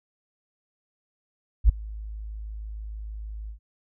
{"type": "tone with ADSR envelope", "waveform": "sine", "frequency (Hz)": 53.2, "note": "G#1", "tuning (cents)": 42, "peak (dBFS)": -9, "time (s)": [1.64, 3.59], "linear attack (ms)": 51, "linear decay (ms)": 8, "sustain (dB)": -24, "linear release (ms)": 98, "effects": []}